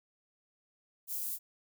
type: high-pass noise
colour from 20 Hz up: white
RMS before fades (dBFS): -37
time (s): 1.07-1.39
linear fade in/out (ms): 50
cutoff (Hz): 11000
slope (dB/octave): 12
effects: none